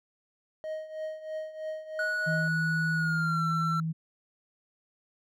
triangle tone with tremolo, 626 Hz, D#5, 10 cents sharp, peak -29 dBFS, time 0.64-2.48 s, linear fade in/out 0 ms, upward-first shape triangle, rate 3.1 Hz, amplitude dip 80%
triangle tone with pitch glide, 1467 to 1345.2 Hz, F#6 to E6, -15 to +35 cents, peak -26 dBFS, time 1.99-3.8 s, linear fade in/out 2 ms, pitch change -150 cents, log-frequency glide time 2.94-3.45 s
sine tone, 161.4 Hz, E3, 36 cents flat, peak -28 dBFS, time 2.26-3.93 s, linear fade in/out 20 ms
effects none

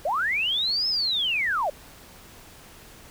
sine linear two-way sweep, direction up then down, 531 to 5274 to 531 Hz, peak -22 dBFS, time 0.05-1.7 s, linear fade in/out 5 ms, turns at 0.88 s, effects pink hiss -48 dBFS RMS until 3.1 s

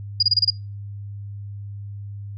sine tone bursts, 4865 Hz, D#8, 40 cents flat, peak -13 dBFS, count 6, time 0.2-0.503 s, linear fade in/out 5 ms, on 28 ms, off 27 ms, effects noise-tail reverb RT60 0.3 s tail -25 dB re dry + added 101 Hz sine -31 dBFS peak until 2.37 s

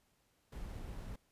brown noise with sample-and-hold, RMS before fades -45 dBFS, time 0.52-1.16 s, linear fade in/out 5 ms, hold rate 11025 Hz, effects pink hiss -75 dBFS RMS until 1.31 s + resampled to 32000 Hz

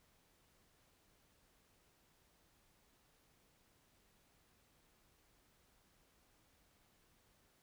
silence, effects pink hiss -73 dBFS RMS until 7.62 s

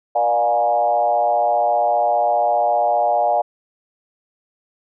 sine tone with frequency modulation, 711 Hz, F5, 31 cents sharp, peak -14 dBFS, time 0.15-3.42 s, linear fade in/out 10 ms, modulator 115 Hz, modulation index 1.2, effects none

